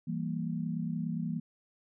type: chord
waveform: sine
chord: E diminished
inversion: none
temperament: equal with one note detuned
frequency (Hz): 165.96 / 196 / 233.1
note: E3 / G3 / Bb3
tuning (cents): +12 / 0 / 0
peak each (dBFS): -34 / -38 / -36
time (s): 0.07-1.4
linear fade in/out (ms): 10
effects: none